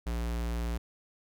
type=tone; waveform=square; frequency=58.2 Hz; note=A#1; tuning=2 cents flat; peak=-31 dBFS; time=0.06-0.78 s; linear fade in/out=10 ms; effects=none